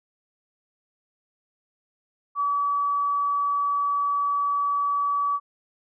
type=tone; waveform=sine; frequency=1144 Hz; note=D6; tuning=46 cents flat; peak=-21 dBFS; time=2.35-5.4 s; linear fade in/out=50 ms; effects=none